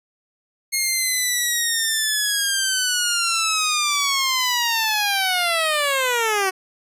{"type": "linear sweep", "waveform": "10% pulse", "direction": "down", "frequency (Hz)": [2155, 370], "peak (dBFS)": -10, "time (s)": [0.72, 6.51], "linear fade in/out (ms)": 20, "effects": ["resampled to 32000 Hz"]}